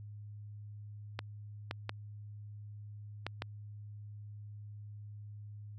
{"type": "clicks", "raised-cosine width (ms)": 0.3, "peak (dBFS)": -20, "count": 5, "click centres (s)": [1.191, 1.711, 1.894, 3.266, 3.421], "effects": ["added 104 Hz sine -45 dBFS peak until 5.78 s"]}